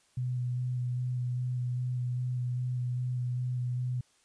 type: tone with vibrato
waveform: sine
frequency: 124.5 Hz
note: B2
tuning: 14 cents sharp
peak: -29 dBFS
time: 0.17-4.01 s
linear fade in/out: 5 ms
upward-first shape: square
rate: 2.5 Hz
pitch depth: 12 cents each way
effects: white hiss -67 dBFS RMS until 4.24 s + resampled to 22050 Hz